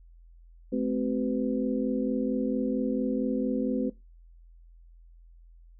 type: tone cluster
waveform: sine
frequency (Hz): 216.4 / 260.8 / 380 / 502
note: A3 / C4 / F#4 / B4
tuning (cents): -29 / -5 / +46 / +28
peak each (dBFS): -30 / -28 / -35 / -33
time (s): 0.72-3.9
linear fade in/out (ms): 10
effects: noise-tail reverb RT60 0.2 s tail -19 dB re dry + added 42 Hz sine -50 dBFS peak until 5.79 s